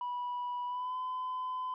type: tone with pitch glide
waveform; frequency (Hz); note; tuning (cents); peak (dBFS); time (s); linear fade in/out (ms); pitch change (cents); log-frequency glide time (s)
sine; 980 to 1015.7; B5 to B5; -14 to +48; -32; 0.01-1.74; 2; +62; 0.66-0.96
effects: tanh soft clip ceiling -32 dBFS